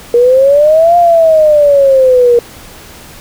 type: exponential two-way sweep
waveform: sine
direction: up then down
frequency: 470.8 to 703 to 470.8 Hz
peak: -3 dBFS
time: 0.14-2.39 s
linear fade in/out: 2 ms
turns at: 0.97 s
effects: pink hiss -33 dBFS RMS until 3.2 s